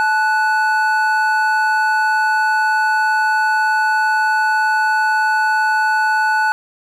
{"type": "tone pair together", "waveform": "triangle", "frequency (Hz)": [868.4, 1480], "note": ["A5", "F#6"], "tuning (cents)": [-23, 0], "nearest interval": "major sixth", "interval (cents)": 923, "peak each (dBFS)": -14, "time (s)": [0, 6.52], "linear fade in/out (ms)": 0, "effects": []}